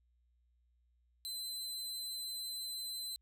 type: tone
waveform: sawtooth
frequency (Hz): 4053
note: B7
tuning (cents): +44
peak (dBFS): -37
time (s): 1.25-3.16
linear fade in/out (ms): 0
effects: added 60 Hz sine -70 dBFS peak until 3.21 s